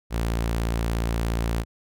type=tone; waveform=sawtooth; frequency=57 Hz; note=A#1; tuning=38 cents flat; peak=-19 dBFS; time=0.1-1.65 s; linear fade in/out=50 ms; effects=none